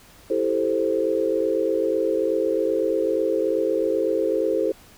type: chord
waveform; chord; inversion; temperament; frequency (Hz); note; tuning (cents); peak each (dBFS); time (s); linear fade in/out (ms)
sine; A minor seventh; second; equal; 329.6 / 392 / 440 / 523.3; E4 / G4 / A4 / C5; 0 / 0 / 0 / 0; -26 / -26 / -24 / -24; 0.3-4.72; 5
effects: pink hiss -50 dBFS RMS until 4.97 s